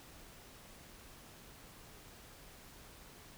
silence, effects pink hiss -56 dBFS RMS until 3.37 s

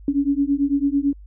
sine beating tone pair, 277.2 / 286.2 Hz, C#4 / D4, 0 / -45 cents, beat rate 9 Hz, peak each -20 dBFS, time 0.08-1.13 s, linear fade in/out 2 ms, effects added 50 Hz sine -39 dBFS peak until 1.26 s

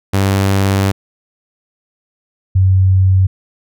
sawtooth / sine tone pair in turn, 97.7 / 94.36 Hz, G2 / F#2, -5 / +34 cents, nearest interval minor second, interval 61 cents, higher first, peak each -7 dBFS, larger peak neither, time 0.13-0.92 / 2.55-3.27 s, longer first, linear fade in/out 10 ms, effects none

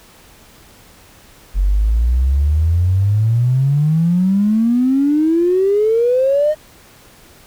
triangle exponential sweep, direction up, 45.12 to 622.3 Hz, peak -7 dBFS, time 1.54-6.55 s, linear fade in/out 50 ms, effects tanh soft clip ceiling -9 dBFS + pink hiss -45 dBFS RMS until 7.46 s

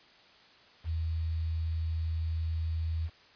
sine tone with quantisation, 81.2 Hz, E2, 26 cents flat, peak -29 dBFS, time 0.84-3.1 s, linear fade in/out 50 ms, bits 9, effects white hiss -58 dBFS RMS until 3.35 s + resampled to 11025 Hz

